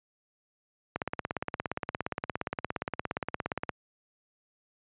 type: click train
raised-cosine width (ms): 0.5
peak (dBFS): -15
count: 48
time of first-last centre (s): 0.96-3.693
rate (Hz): 17.2
effects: high-pass 80 Hz 12 dB/octave + resampled to 8000 Hz